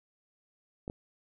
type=clicks; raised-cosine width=2 ms; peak=-26 dBFS; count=2; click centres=0.879 / 0.899 s; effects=none